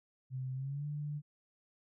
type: tone with pitch glide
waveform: sine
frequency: 130 to 147.62 Hz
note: C3 to D3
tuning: -11 to +9 cents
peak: -36 dBFS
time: 0.3-1.22 s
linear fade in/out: 50 ms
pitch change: +220 cents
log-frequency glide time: 0.54-0.86 s
effects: none